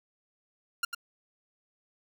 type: tone with echo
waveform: sawtooth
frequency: 1396.9 Hz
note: F6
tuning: in tune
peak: -22 dBFS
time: 0.83-0.85 s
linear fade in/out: 5 ms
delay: 98 ms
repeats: 1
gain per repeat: -7 dB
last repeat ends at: 0.948 s
effects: none